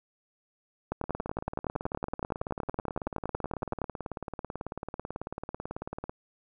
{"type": "two click trains", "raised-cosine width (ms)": 1, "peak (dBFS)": [-16, -21], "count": [32, 93], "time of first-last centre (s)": [[0.92, 3.817], [1.04, 6.095]], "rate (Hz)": [10.7, 18.2], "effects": []}